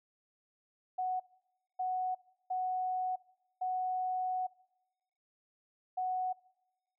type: tone bursts at uneven times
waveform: sine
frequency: 740 Hz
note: F#5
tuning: in tune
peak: -31 dBFS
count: 5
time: 0.98-1.2 / 1.79-2.15 / 2.5-3.16 / 3.61-4.47 / 5.97-6.33 s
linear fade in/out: 10 ms
effects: noise-tail reverb RT60 1.0 s tail -22 dB re dry